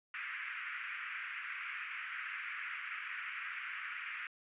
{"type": "band-pass noise", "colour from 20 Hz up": "white", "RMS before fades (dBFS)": -43, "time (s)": [0.14, 4.27], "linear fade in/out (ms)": 2, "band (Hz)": [1300, 2500], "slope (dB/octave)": 48, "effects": ["resampled to 8000 Hz"]}